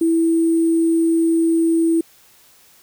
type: tone with sample-and-hold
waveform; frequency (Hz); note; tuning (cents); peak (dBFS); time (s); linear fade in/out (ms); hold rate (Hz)
sine; 329.6; E4; 0; -13; 0.01-2.01; 5; 8820
effects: white hiss -51 dBFS RMS until 2.82 s